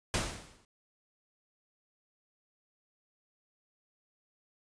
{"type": "noise with exponential decay", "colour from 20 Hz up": "pink", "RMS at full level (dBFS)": -28, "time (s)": [0.14, 0.65], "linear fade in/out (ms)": 1, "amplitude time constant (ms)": 110, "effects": ["resampled to 22050 Hz"]}